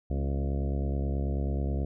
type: harmonic tone with a mistuned harmonic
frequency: 69.3 Hz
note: C#2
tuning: in tune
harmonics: 1 / 2 / 3 / 4 / 5 / 6 / 7 / 8 / 9 / 10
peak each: -28 / -34 / -38 / -40 / -42 / -44 / -45 / -46 / -47 / -48 dBFS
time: 0.1-1.85 s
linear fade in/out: 5 ms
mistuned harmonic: 4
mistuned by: -29 cents
effects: none